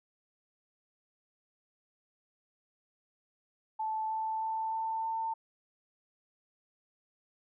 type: tone with pitch steps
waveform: sine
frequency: 875 / 880.6 / 886.2 / 891.8 / 897.5 Hz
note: A5 / A5 / A5 / A5 / A5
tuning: -10 / +1 / +12 / +23 / +34 cents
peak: -31 dBFS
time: 3.79-5.34 s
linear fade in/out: 10 ms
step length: 310 ms
effects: none